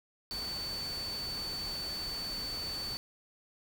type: tone in noise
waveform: sine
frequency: 4510 Hz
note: C#8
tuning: 29 cents sharp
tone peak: -36 dBFS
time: 0.31-2.97 s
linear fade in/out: 0 ms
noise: pink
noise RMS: -44 dBFS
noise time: 0.31-2.97 s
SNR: +5 dB
effects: none

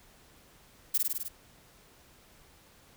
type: noise with echo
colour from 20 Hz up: violet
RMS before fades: -25 dBFS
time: 0.94-0.98 s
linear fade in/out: 10 ms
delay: 51 ms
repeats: 6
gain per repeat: -2 dB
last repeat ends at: 1.286 s
effects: pink hiss -59 dBFS RMS until 2.96 s

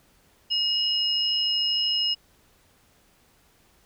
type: tone pair together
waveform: sine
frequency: 2888 / 5139 Hz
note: F#7 / E8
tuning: -43 / -45 cents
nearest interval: minor seventh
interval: 998 cents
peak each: -24 / -25 dBFS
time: 0.5-2.15 s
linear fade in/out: 20 ms
effects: pink hiss -61 dBFS RMS until 3.85 s

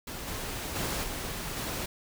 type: noise with level steps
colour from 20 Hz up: pink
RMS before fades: -39 / -36 / -32 / -36 / -34 dBFS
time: 0.07-1.86 s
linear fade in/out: 5 ms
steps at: 0.27 / 0.75 / 1.03 / 1.56 s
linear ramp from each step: 10 ms
effects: none

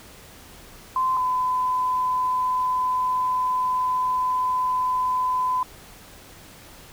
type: tone pair in turn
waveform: sine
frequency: 1033 / 1010.6 Hz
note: C6 / B5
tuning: -22 / +40 cents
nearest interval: unison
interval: 38 cents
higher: first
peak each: -19 / -20 dBFS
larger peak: first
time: 0.96-1.17 / 1.17-5.63 s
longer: second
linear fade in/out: 2 ms
effects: pink hiss -46 dBFS RMS until 6.92 s

